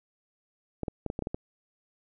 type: clicks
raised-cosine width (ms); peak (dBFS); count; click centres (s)
2; -18; 8; 0.833 / 0.882 / 1.063 / 1.101 / 1.191 / 1.223 / 1.271 / 1.345
effects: none